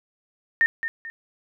sine tone with echo, 1824 Hz, A#6, 38 cents flat, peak -15 dBFS, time 0.61-0.66 s, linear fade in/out 0 ms, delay 220 ms, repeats 2, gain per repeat -9 dB, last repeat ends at 1.1 s, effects none

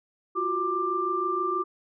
sine tone cluster, 348 / 374.3 / 1184 Hz, F4 / F#4 / D6, -6 / +20 / +14 cents, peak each -32 / -31 / -26 dBFS, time 0.35-1.64 s, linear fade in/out 20 ms, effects none

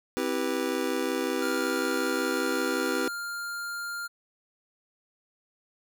square chord, C major seventh, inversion none, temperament just, 261.6 / 327 / 392.4 / 490.5 Hz, C4 / E4 / G4 / B4, 0 / -14 / +2 / -12 cents, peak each -33 dBFS, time 0.17-3.08 s, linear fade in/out 0 ms
square tone, 1400 Hz, F6, 4 cents sharp, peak -33 dBFS, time 1.41-4.08 s, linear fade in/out 20 ms
effects none

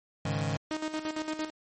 sawtooth chord, Ab suspended fourth, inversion none, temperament just, 103.83 / 138.43 / 155.74 Hz, Ab2 / Db3 / Eb3, 0 / -2 / +2 cents, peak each -29 / -29 / -28 dBFS, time 0.25-0.57 s, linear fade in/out 5 ms
sawtooth tone with tremolo, 311.1 Hz, D#4, in tune, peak -26 dBFS, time 0.71-1.5 s, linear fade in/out 0 ms, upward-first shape square, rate 8.8 Hz, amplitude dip 65%
effects MP3 32 kbps

